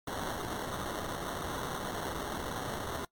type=noise with sample-and-hold; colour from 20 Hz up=violet; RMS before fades=-37 dBFS; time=0.07-3.05 s; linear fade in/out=5 ms; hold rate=2450 Hz; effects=noise-tail reverb RT60 0.1 s tail -21 dB re dry + MP3 96 kbps